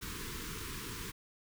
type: band-stop noise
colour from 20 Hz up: pink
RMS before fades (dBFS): -42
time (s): 0.01-1.12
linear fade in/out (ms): 20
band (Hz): 470 to 940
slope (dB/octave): 96
effects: none